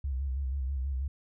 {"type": "tone with vibrato", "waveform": "sine", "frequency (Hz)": 67, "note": "C2", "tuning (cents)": 42, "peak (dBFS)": -29, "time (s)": [0.04, 1.08], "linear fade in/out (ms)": 5, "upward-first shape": "square", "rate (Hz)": 6.2, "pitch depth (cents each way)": 68, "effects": []}